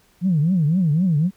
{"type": "tone with vibrato", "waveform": "sine", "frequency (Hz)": 166.8, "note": "E3", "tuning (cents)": 21, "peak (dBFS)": -14, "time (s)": [0.21, 1.31], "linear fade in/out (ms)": 50, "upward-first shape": "triangle", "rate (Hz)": 3.9, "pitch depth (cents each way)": 290, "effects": ["tanh soft clip ceiling -10 dBFS", "pink hiss -58 dBFS RMS until 1.36 s"]}